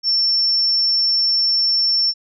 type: tone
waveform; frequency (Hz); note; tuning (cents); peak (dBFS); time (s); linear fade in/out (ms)
sine; 5410; E8; +44; -14; 0.03-2.14; 50
effects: none